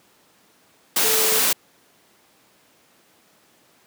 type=tone in noise; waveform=sine; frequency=440 Hz; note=A4; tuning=in tune; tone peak=-25 dBFS; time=1.04-1.39 s; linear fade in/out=5 ms; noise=white; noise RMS=-19 dBFS; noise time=0.96-1.53 s; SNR=-9 dB; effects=pink hiss -57 dBFS RMS until 3.86 s + high-pass 200 Hz 12 dB/octave